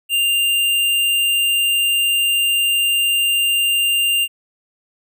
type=tone; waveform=square; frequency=2793 Hz; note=F7; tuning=1 cent flat; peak=-15 dBFS; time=0.09-4.28 s; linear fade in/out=50 ms; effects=none